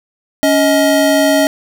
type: tone pair together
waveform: square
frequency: 280.6 / 630 Hz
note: C#4 / D#5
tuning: +21 / +21 cents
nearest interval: octave + major second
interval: 1400 cents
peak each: -13 / -12 dBFS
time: 0.43-1.47 s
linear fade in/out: 0 ms
effects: none